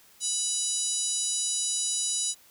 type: harmonic tone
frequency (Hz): 983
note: B5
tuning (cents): -8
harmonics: 3 / 4 / 5 / 6 / 7 / 8 / 9 / 10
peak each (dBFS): -42 / -34 / -39 / -36 / -30 / -40 / -35 / -33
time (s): 0.2-2.35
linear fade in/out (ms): 50
effects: white hiss -57 dBFS RMS until 2.5 s